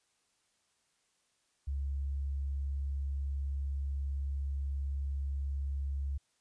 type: tone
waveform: sine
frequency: 69.3 Hz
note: C#2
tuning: in tune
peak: -32 dBFS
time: 1.67-6.18 s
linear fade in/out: 10 ms
effects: white hiss -75 dBFS RMS until 6.4 s + resampled to 22050 Hz